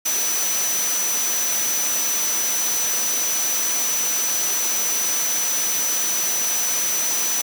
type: tone in noise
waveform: sine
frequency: 5970 Hz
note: F#8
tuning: 15 cents sharp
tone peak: -21 dBFS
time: 0.05-7.42 s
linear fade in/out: 10 ms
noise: white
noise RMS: -25 dBFS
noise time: 0.05-7.42 s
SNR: +1 dB
effects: high-pass 200 Hz 12 dB/octave